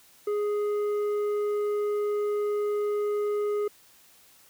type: tone with tanh clipping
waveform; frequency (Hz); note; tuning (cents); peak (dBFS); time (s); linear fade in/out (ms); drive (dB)
triangle; 415.3; G#4; 0; -26; 0.27-3.68; 5; 11
effects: white hiss -57 dBFS RMS until 4.49 s